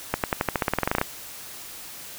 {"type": "accelerating click train", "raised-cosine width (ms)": 0.5, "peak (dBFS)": -6, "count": 16, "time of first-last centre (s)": [0.14, 1.014], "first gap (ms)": 98, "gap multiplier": 0.92, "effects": ["white hiss -40 dBFS RMS until 2.18 s"]}